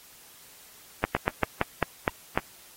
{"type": "slowing click train", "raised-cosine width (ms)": 0.5, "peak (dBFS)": -7, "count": 8, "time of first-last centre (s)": [1.04, 2.376], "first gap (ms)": 110, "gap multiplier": 1.18, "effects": ["white hiss -52 dBFS RMS until 2.76 s", "AAC 48 kbps"]}